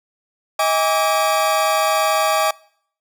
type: tone cluster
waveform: 40% pulse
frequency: 635 / 813 / 1156 Hz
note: D#5 / G#5 / D6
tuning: +35 / -37 / -28 cents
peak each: -19 dBFS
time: 0.59-2.51 s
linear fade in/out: 5 ms
effects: noise-tail reverb RT60 0.6 s tail -23 dB re dry